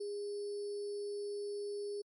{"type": "tone with sample-and-hold", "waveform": "sine", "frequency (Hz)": 408.3, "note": "G#4", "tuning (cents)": -29, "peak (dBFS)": -37, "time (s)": [0, 2.02], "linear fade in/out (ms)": 10, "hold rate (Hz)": 4900, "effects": ["MP3 48 kbps"]}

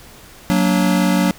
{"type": "chord", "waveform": "square", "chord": "Gb augmented", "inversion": "none", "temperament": "just", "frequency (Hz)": [185, 231.2, 289.1], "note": ["Gb3", "Bb3", "D4"], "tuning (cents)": [0, -14, -27], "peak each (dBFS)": [-16, -21, -20], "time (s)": [0.5, 1.31], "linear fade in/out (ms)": 0, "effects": ["pink hiss -42 dBFS RMS until 1.38 s"]}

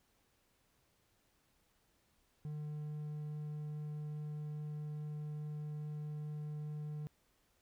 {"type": "tone", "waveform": "triangle", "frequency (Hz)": 150.4, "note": "D3", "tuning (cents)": 42, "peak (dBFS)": -38, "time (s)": [2.45, 7.07], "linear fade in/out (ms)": 0, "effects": ["pink hiss -75 dBFS RMS until 7.61 s"]}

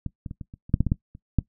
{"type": "clicks", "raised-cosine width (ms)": 5, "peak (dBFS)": [-17, -21, -23, -23, -28, -29, -6, -8, -12, -8, -30, -7], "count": 12, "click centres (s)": [0.063, 0.262, 0.311, 0.412, 0.539, 0.695, 0.741, 0.806, 0.867, 0.919, 1.151, 1.387], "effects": ["noise-tail reverb RT60 0.1 s tail -19 dB re dry"]}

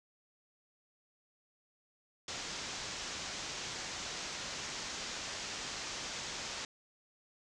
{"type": "low-pass noise", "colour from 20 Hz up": "white", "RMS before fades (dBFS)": -42, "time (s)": [2.28, 6.65], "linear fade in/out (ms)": 2, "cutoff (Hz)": 7000, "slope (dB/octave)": 48, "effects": []}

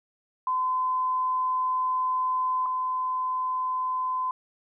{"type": "tone pair in turn", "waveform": "sine", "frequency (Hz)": [1022, 1022], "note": ["C6", "C6"], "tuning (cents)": [-41, -41], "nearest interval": "unison", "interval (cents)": 0, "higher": "neither", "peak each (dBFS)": [-23, -25], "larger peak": "first", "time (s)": [[0.47, 2.66], [2.66, 4.31]], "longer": "first", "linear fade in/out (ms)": 2, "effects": []}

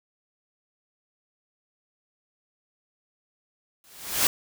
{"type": "noise with exponential growth", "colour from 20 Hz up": "white", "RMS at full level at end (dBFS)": -18, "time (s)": [3.84, 4.27], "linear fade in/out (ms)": 1, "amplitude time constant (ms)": 93, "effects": []}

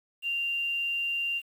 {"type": "tone", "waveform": "sine", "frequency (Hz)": 2781, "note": "F7", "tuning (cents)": -8, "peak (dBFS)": -27, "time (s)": [0.22, 1.42], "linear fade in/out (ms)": 50, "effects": ["9-bit"]}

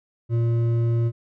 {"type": "tone with hard clipping", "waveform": "triangle", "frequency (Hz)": 116.54, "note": "A#2", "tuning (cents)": 0, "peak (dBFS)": -20, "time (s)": [0.29, 1.12], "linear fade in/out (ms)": 50, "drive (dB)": 11, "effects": []}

